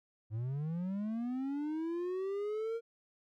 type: linear sweep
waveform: triangle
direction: up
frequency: 104 to 466.2 Hz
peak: -32 dBFS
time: 0.3-2.81 s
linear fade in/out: 50 ms
effects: none